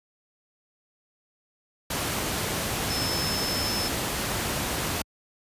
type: tone in noise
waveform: sine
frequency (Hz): 5250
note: E8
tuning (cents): -8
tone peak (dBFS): -29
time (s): 2.9-3.88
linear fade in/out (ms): 5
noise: pink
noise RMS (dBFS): -28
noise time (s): 1.9-5.02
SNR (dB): -4
effects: high-pass 60 Hz 12 dB/octave + resampled to 32000 Hz